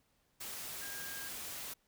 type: tone in noise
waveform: sine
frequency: 1617 Hz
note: G#6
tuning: 47 cents flat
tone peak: -47 dBFS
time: 0.81-1.29 s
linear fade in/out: 10 ms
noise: white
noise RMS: -44 dBFS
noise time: 0.4-1.74 s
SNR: -6 dB
effects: pink hiss -75 dBFS RMS until 1.87 s